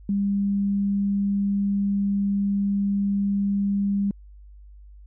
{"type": "tone", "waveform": "sine", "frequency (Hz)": 199.8, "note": "G3", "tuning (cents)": 33, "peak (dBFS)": -20, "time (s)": [0.09, 4.11], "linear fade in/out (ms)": 2, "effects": ["added 50 Hz sine -43 dBFS peak until 5.06 s"]}